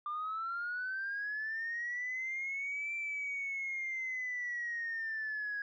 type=linear two-way sweep; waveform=sine; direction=up then down; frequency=1187 to 2349 to 1650 Hz; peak=-34 dBFS; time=0.06-5.62 s; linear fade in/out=2 ms; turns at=2.94 s; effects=tanh soft clip ceiling -31 dBFS